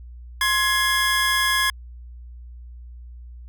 25% pulse tone pair together, 1056 / 1676.3 Hz, C6 / G#6, +16 / +16 cents, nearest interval minor sixth, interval 800 cents, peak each -19 / -16 dBFS, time 0.41-1.7 s, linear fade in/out 2 ms, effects added 60 Hz sine -37 dBFS peak until 3.48 s

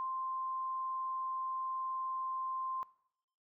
sine tone, 1046.5 Hz, C6, in tune, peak -35 dBFS, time 0-2.83 s, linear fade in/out 0 ms, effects noise-tail reverb RT60 0.7 s tail -20 dB re dry

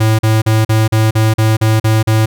square tone bursts, 110 Hz, A2, in tune, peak -9 dBFS, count 10, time 0-2.26 s, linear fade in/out 10 ms, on 190 ms, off 40 ms, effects none

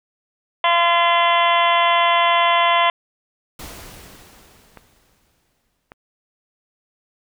harmonic tone, 342.3 Hz, F4, 35 cents flat, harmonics 2 / 3 / 4 / 5 / 6 / 7 / 8 / 9 / 10, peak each -19 / -16 / -29 / -28 / -22 / -33 / -27 / -25 / -27 dBFS, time 0.64-2.9 s, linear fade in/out 2 ms
pink noise with exponential decay, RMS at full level -34 dBFS, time 3.59-5.94 s, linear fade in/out 5 ms, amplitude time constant 510 ms
clicks, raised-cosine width 0.5 ms, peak -23 dBFS, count 2, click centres 4.773 / 5.919 s
effects none

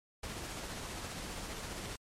pink noise with tremolo, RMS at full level -41 dBFS, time 0.23-1.96 s, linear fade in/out 5 ms, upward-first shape sine, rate 15 Hz, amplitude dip 25%, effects low-pass 10000 Hz 12 dB/octave + MP3 64 kbps

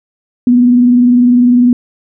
sine tone with vibrato, 245 Hz, B3, 14 cents flat, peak -4 dBFS, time 0.47-1.73 s, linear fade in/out 2 ms, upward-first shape triangle, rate 20 Hz, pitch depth 54 cents each way, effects none

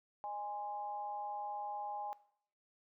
sine tone with amplitude modulation, 825 Hz, G#5, 12 cents flat, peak -36 dBFS, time 0.24-2.13 s, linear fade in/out 0 ms, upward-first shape sine, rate 216 Hz, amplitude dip 70%, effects noise-tail reverb RT60 0.6 s tail -18 dB re dry

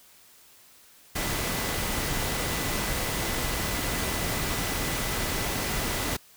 sine tone in noise, 1995 Hz, B6, 17 cents sharp, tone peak -40 dBFS, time 1.15-6.17 s, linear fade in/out 10 ms, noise pink, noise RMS -29 dBFS, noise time 1.15-6.17 s, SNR -14 dB, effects white hiss -55 dBFS RMS until 6.36 s

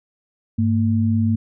sine tone pair together, 101.12 / 227 Hz, G#2 / A#3, -46 / -46 cents, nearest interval octave + major second, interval 1400 cents, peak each -18 dBFS, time 0.58-1.36 s, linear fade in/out 10 ms, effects none

